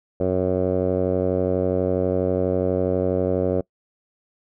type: tone with low-pass filter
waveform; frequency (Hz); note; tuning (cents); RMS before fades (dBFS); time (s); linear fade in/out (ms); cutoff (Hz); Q
10% pulse; 92.2; F#2; -6; -21; 0.2-3.61; 5; 550; 3
effects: noise-tail reverb RT60 0.1 s tail -24 dB re dry